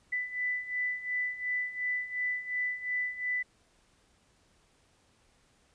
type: beating tone pair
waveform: sine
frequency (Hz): 1989 / 1991.8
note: B6 / B6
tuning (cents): +12 / +14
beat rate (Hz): 2.8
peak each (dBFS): -36 / -32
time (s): 0.12-3.43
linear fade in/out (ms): 10
effects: pink hiss -67 dBFS RMS until 5.74 s + resampled to 22050 Hz